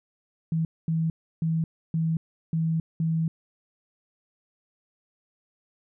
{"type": "tone bursts at uneven times", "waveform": "sine", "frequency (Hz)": 162.2, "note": "E3", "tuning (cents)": -28, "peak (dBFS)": -22, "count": 6, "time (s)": [[0.52, 0.65], [0.88, 1.1], [1.42, 1.64], [1.94, 2.17], [2.53, 2.8], [3, 3.28]], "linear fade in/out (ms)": 2, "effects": []}